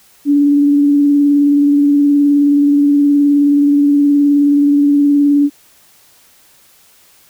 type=tone with vibrato; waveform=sine; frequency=287.2 Hz; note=D4; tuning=39 cents flat; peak=-7 dBFS; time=0.25-5.5 s; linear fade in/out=50 ms; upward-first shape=triangle; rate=19 Hz; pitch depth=23 cents each way; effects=white hiss -48 dBFS RMS until 7.29 s